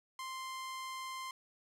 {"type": "tone", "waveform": "sawtooth", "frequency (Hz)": 1046.5, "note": "C6", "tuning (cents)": 0, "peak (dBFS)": -37, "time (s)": [0.19, 1.31], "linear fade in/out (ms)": 2, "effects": ["low-pass 12000 Hz 12 dB/octave"]}